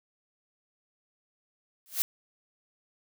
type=noise with exponential growth; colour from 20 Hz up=blue; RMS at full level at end=-22 dBFS; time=1.86-2.02 s; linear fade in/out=0 ms; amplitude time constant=33 ms; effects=none